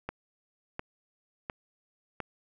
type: click train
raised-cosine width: 0.5 ms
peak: -19 dBFS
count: 4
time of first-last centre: 0.09-2.203 s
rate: 1.42 Hz
effects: none